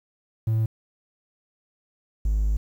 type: tone pair in turn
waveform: triangle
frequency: 111 / 52.16 Hz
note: A2 / G#1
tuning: +16 / +8 cents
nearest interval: octave + minor second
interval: 1308 cents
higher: first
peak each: -17 dBFS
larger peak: neither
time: 0.47-0.66 / 2.25-2.57 s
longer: second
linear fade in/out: 5 ms
effects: tanh soft clip ceiling -13 dBFS + 9-bit